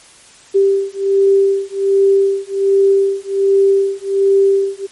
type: beating tone pair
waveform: sine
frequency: 392 / 393.3 Hz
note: G4 / G4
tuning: 0 / +6 cents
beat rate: 1.3 Hz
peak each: -13 dBFS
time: 0.54-4.87 s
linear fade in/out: 20 ms
effects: white hiss -43 dBFS RMS until 4.91 s + MP3 48 kbps